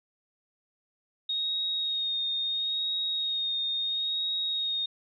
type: tone with vibrato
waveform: sine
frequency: 3729 Hz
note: A#7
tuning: in tune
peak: -27 dBFS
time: 1.29-4.86 s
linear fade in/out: 5 ms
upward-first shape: sine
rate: 0.74 Hz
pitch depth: 23 cents each way
effects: none